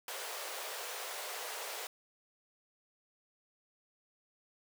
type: high-pass noise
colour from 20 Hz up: pink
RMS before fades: -42 dBFS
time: 0.08-1.87 s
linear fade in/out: 2 ms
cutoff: 430 Hz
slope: 48 dB/octave
effects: none